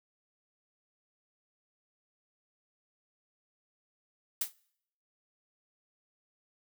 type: noise with exponential decay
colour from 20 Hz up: blue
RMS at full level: -26 dBFS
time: 4.41-4.53 s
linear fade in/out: 5 ms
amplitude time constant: 25 ms
effects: noise-tail reverb RT60 0.7 s tail -24 dB re dry